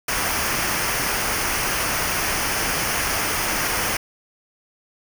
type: noise with comb filter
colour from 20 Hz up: pink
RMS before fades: -23 dBFS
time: 0.08-3.97 s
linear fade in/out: 5 ms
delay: 0.26 ms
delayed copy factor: -0.6
effects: none